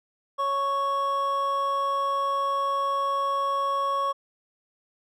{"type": "tone pair together", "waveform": "triangle", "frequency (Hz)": [554.4, 1108.8], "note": ["C#5", "C#6"], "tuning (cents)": [0, 0], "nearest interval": "octave", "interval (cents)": 1200, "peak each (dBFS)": [-29, -22], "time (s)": [0.38, 4.13], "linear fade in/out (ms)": 20, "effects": []}